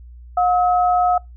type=tone pair together; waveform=sine; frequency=719.5 / 1282 Hz; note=F#5 / E6; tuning=-49 / -49 cents; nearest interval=minor seventh; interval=1000 cents; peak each=-14 / -22 dBFS; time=0.37-1.18 s; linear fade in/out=5 ms; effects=noise-tail reverb RT60 0.2 s tail -26 dB re dry + added 60 Hz sine -37 dBFS peak until 1.36 s